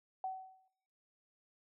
sine tone with exponential decay, 756 Hz, F#5, 37 cents sharp, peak -34 dBFS, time 0.24-0.68 s, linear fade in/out 2 ms, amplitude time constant 94 ms, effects noise-tail reverb RT60 0.8 s tail -20 dB re dry

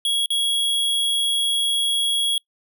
square tone with dropouts, 3322 Hz, G#7, in tune, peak -19 dBFS, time 0.05-2.38 s, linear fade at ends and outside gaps 2 ms, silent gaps 0.26-0.304 s, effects noise-tail reverb RT60 0.1 s tail -25 dB re dry

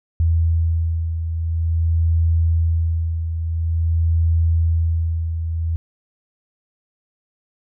sine beating tone pair, 82.3 / 82.78 Hz, E2 / E2, -2 / +8 cents, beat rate 0.48 Hz, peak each -16 / -24 dBFS, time 0.2-5.76 s, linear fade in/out 0 ms, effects none

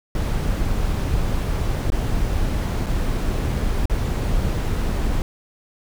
brown noise with dropouts, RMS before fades -21 dBFS, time 0.15-5.22 s, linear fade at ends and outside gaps 1 ms, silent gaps 1.902-1.92 / 2.862-2.866 / 3.856-3.897 s, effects none

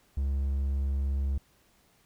triangle tone, 68.7 Hz, C#2, 15 cents flat, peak -24 dBFS, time 0.17-1.38 s, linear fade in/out 5 ms, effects pink hiss -65 dBFS RMS until 2.05 s

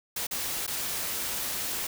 white noise with dropouts, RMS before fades -32 dBFS, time 0.16-1.87 s, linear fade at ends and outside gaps 5 ms, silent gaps 0.269-0.31 / 0.666-0.676 s, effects none

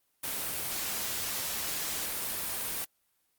white noise, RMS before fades -34 dBFS, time 0.23-2.85 s, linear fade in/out 10 ms, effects white hiss -74 dBFS RMS until 3.38 s + Opus 32 kbps

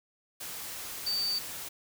sine tone in noise, 4600 Hz, D8, 37 cents flat, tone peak -28 dBFS, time 1.06-1.39 s, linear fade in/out 10 ms, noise white, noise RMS -40 dBFS, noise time 0.4-1.69 s, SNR +9 dB, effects none

